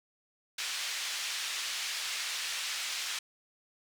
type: band-pass noise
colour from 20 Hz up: pink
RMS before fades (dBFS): -36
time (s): 0.58-3.19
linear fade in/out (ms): 5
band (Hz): 2300 to 6500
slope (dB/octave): 12
effects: none